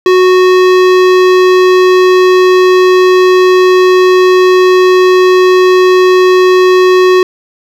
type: tone with hard clipping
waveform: sine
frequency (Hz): 368.4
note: F#4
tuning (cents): -7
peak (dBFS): -5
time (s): 0.06-7.23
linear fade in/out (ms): 2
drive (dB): 18
effects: none